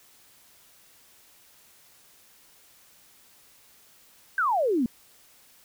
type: exponential sweep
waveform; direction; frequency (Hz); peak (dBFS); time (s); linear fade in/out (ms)
sine; down; 1600 to 221.8; -21; 4.38-4.86; 2
effects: white hiss -57 dBFS RMS until 5.64 s